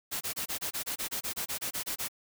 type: noise bursts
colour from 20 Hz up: white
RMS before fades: -34 dBFS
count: 16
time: 0.11-2.085 s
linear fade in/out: 20 ms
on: 100 ms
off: 25 ms
effects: none